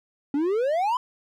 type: exponential sweep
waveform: triangle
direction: up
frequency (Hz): 273.6 to 1035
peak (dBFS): -19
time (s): 0.34-0.97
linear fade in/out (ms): 2
effects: none